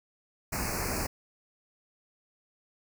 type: band-stop noise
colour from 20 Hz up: pink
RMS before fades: -32 dBFS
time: 0.52-1.07 s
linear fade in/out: 10 ms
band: 2600 to 4400 Hz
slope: 96 dB/octave
effects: none